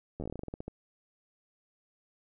slowing click train, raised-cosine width 2 ms, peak -25 dBFS, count 15, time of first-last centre 0.2-0.68 s, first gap 11 ms, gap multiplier 1.16, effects none

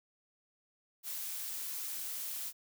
blue noise, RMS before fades -40 dBFS, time 1.03-2.53 s, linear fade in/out 50 ms, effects none

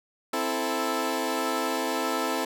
15% pulse chord, A minor, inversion first, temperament equal, 261.6 / 329.6 / 440 Hz, C4 / E4 / A4, 0 / 0 / 0 cents, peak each -24 dBFS, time 0.33-2.45 s, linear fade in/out 5 ms, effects none

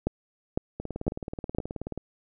two click trains, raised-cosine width 2 ms, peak -11 / -20 dBFS, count 4 / 23, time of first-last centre 0.07-1.585 / 0.8-1.976 s, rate 1.98 / 18.7 Hz, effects none

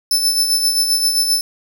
sawtooth tone with tremolo, 5274 Hz, E8, in tune, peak -9 dBFS, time 0.11-1.41 s, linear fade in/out 2 ms, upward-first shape sine, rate 7.6 Hz, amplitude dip 50%, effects 7-bit

